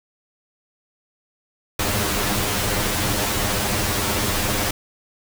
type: noise with comb filter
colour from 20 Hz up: pink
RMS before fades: -22 dBFS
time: 1.79-4.71 s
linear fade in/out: 5 ms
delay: 9.8 ms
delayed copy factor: +0.95
effects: none